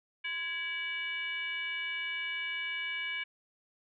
sine tone with frequency modulation, 2293 Hz, D7, 42 cents flat, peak -33 dBFS, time 0.24-3.24 s, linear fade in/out 10 ms, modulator 631 Hz, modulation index 1, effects none

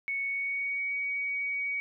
sine tone with pitch glide, 2217 to 2254 Hz, C#7 to C#7, 0 to +28 cents, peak -29 dBFS, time 0.08-1.8 s, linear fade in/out 0 ms, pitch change +28 cents, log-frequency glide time 0.21-0.92 s, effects none

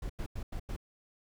brown noise bursts, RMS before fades -37 dBFS, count 5, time 0.02-0.764 s, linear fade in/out 5 ms, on 76 ms, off 91 ms, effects none

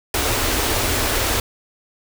pink band-stop noise, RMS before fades -20 dBFS, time 0.14-1.4 s, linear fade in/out 2 ms, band 120 to 240 Hz, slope 48 dB/octave, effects none

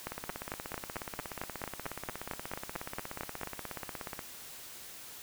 two click trains, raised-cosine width 0.5 ms, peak -23 / -20 dBFS, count 69 / 16, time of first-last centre 0.12-4.192 / 0.07-3.433 s, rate 16.7 / 4.46 Hz, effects white hiss -48 dBFS RMS until 5.22 s

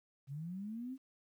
sine linear sweep, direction up, 130.6 to 271.1 Hz, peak -40 dBFS, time 0.27-0.98 s, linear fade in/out 50 ms, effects 12-bit

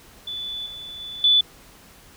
sine tone with level steps, 3476 Hz, A7, 22 cents flat, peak -28 / -34 / -32 / -13 dBFS, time 0.27-1.41 s, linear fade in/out 5 ms, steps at 0.66 / 1 / 1.24 s, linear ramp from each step 2 ms, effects pink hiss -49 dBFS RMS until 2.16 s

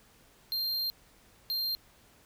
square tone bursts at uneven times, 4186 Hz, C8, in tune, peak -30 dBFS, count 2, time 0.52-0.9 / 1.5-1.75 s, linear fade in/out 0 ms, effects pink hiss -61 dBFS RMS until 2.25 s

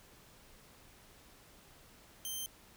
10% pulse tone, 3127 Hz, G7, 5 cents flat, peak -30 dBFS, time 2.25-2.46 s, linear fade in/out 0 ms, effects pink hiss -60 dBFS RMS until 2.76 s

